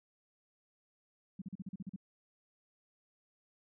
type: tone bursts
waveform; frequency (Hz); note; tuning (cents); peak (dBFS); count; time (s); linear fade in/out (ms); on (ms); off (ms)
sine; 190.7; G3; -47; -39; 9; 1.39-1.962; 5; 28; 40
effects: none